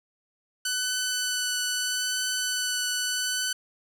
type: tone with vibrato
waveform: 10% pulse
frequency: 1496 Hz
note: F#6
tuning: 19 cents sharp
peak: -17 dBFS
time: 0.65-3.53 s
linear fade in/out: 5 ms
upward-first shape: triangle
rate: 0.78 Hz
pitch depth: 12 cents each way
effects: none